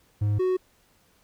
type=tone pair in turn; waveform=triangle; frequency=103.83 / 370 Hz; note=G#2 / F#4; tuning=0 / 0 cents; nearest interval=octave + minor seventh; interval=2200 cents; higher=second; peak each=-19 dBFS; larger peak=neither; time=0.21-0.39 / 0.39-0.57 s; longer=neither; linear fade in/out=10 ms; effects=pink hiss -63 dBFS RMS until 1.23 s